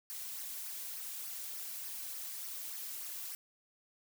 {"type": "noise with flanger", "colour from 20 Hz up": "blue", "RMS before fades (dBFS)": -43, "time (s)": [0.1, 3.35], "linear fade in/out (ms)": 0, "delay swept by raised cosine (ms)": [0.26, 2.36], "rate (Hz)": 3.4, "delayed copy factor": -0.55, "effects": []}